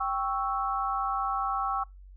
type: chord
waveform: sine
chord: C# diminished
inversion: second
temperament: equal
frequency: 784 / 1108.7 / 1318.5 Hz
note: G5 / C#6 / E6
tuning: 0 / 0 / 0 cents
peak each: -31 dBFS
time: 0-1.84 s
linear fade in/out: 10 ms
effects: noise-tail reverb RT60 0.2 s tail -25 dB re dry + added 47 Hz sine -46 dBFS peak until 2.16 s